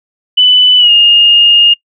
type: tone with pitch glide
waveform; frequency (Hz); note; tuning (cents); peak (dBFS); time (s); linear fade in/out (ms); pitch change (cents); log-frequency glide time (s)
sine; 2993 to 2838; F#7 to F7; +19 to +27; -3; 0.37-1.74; 10; -92; 0.78-0.91
effects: noise-tail reverb RT60 0.1 s tail -21 dB re dry